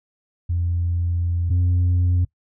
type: tone pair in turn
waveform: sine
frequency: 86.4 / 89.03 Hz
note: F2 / F2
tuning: -18 / +34 cents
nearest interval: minor second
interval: 52 cents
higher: second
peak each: -18 / -13 dBFS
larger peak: second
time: 0.49-1.5 / 1.5-2.25 s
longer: first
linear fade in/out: 10 ms
effects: noise-tail reverb RT60 0.1 s tail -22 dB re dry + tanh soft clip ceiling -14 dBFS